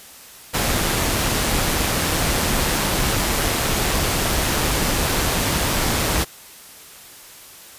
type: noise with amplitude modulation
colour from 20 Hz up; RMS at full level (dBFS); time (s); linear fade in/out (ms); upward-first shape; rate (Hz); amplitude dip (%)
pink; -19; 0.53-6.25; 20; sine; 153; 25
effects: white hiss -42 dBFS RMS until 7.78 s + resampled to 32000 Hz